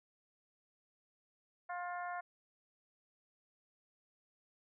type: harmonic tone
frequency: 353.9 Hz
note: F4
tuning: 23 cents sharp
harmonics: 2 / 3 / 4 / 5 / 6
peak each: -41 / -46 / -47 / -50 / -57 dBFS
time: 1.69-2.21 s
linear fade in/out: 10 ms
effects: none